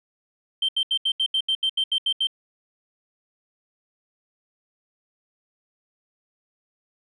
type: tone bursts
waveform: sine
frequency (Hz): 3130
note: G7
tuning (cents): -3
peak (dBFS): -18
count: 12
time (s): 0.62-2.271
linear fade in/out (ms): 5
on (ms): 67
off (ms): 77
effects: tanh soft clip ceiling -16 dBFS